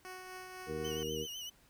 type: tone with tremolo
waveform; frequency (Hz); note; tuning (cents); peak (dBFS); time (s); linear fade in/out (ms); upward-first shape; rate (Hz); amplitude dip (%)
10% pulse; 370; F#4; 0; -36; 0.05-1.03; 0; triangle; 4; 35
type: harmonic tone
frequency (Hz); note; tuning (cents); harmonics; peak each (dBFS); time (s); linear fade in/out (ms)
77.78; D#2; 0; 1 / 2 / 3 / 4 / 5 / 6; -48 / -45 / -47 / -46 / -43 / -39; 0.66-1.27; 50
type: tone with vibrato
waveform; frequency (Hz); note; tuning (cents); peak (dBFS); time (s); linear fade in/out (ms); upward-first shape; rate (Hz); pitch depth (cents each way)
30% pulse; 2960; F#7; 0; -39; 0.84-1.5; 10; triangle; 7.9; 83
effects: pink hiss -66 dBFS RMS until 1.69 s